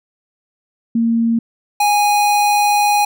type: tone pair in turn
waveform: sine / square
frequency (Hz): 230.1 / 826.4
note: A#3 / G#5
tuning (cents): -22 / -9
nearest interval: octave + minor seventh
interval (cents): 2213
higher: second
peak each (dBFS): -12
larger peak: neither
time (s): 0.95-1.39 / 1.8-3.05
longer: second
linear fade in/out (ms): 5
effects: none